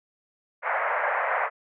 pink band-pass noise, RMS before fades -26 dBFS, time 0.62-1.5 s, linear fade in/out 50 ms, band 550 to 2100 Hz, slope 48 dB/octave, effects none

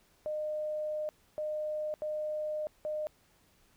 sine tone bursts at uneven times, 610 Hz, D#5, 34 cents flat, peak -32 dBFS, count 4, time 0.26-1.09 / 1.38-1.94 / 2.02-2.67 / 2.85-3.07 s, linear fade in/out 0 ms, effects pink hiss -67 dBFS RMS until 3.76 s

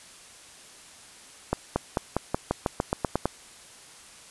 accelerating click train, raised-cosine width 1 ms, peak -9 dBFS, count 12, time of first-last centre 1.53-3.256 s, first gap 230 ms, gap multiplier 0.92, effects white hiss -49 dBFS RMS until 4.3 s + resampled to 24000 Hz

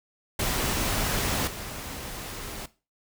pink noise with level steps, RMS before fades -27 / -37 dBFS, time 0.39-2.66 s, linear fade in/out 5 ms, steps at 1.47 s, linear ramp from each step 5 ms, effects noise-tail reverb RT60 0.3 s tail -17 dB re dry

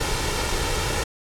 pink noise with comb filter, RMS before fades -24 dBFS, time 0-1.04 s, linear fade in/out 10 ms, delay 2.2 ms, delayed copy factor +0.55, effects low-pass 9000 Hz 12 dB/octave

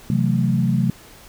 sine chord, F# half-diminished seventh, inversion second, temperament equal, 130.81 / 164.81 / 185 / 220 Hz, C3 / E3 / F#3 / A3, 0 / 0 / 0 / 0 cents, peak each -20 / -23 / -21 / -22 dBFS, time 0.1-0.9 s, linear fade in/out 2 ms, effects pink hiss -45 dBFS RMS until 1.28 s

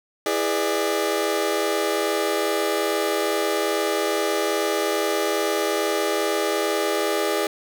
sawtooth chord, E dominant seventh, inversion none, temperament just, 329.6 / 412 / 494.4 / 593.3 Hz, E4 / G#4 / B4 / D5, 0 / -14 / +2 / +18 cents, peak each -24 / -20 / -26 / -22 dBFS, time 0.26-7.47 s, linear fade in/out 2 ms, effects none

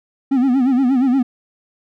triangle tone with vibrato, 259 Hz, C4, 17 cents flat, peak -10 dBFS, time 0.31-1.23 s, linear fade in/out 10 ms, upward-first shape sine, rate 8.5 Hz, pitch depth 120 cents each way, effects none

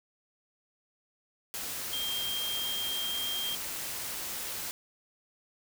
sine tone in noise, 3200 Hz, G7, 35 cents sharp, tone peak -32 dBFS, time 1.93-3.55 s, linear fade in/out 0 ms, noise white, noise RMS -37 dBFS, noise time 1.54-4.71 s, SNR +2 dB, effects none

